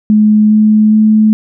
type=tone with pitch steps; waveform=sine; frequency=212.8 / 214.4 / 216 Hz; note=G#3 / A3 / A3; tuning=+42 / -45 / -32 cents; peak=-4 dBFS; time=0.1-1.33 s; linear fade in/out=0 ms; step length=410 ms; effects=none